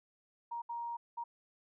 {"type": "tone bursts at uneven times", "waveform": "sine", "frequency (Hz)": 940, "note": "A#5", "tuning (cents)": 14, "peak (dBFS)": -37, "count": 3, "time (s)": [[0.51, 0.62], [0.69, 0.97], [1.17, 1.24]], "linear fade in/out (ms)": 10, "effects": []}